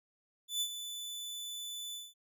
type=tone with ADSR envelope; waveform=sawtooth; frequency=3492 Hz; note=A7; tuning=14 cents flat; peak=-27 dBFS; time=0.48-2.14 s; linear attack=130 ms; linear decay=67 ms; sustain=-10 dB; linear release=200 ms; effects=none